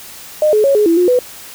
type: tone with pitch steps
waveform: sine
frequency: 610 / 426.4 / 553 / 420 / 333.6 / 356.9 / 497.2 Hz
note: D#5 / G#4 / C#5 / G#4 / E4 / F4 / B4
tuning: -34 / +46 / -4 / +19 / +21 / +38 / +12 cents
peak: -8 dBFS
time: 0.42-1.19 s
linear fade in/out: 2 ms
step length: 110 ms
effects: white hiss -34 dBFS RMS until 1.54 s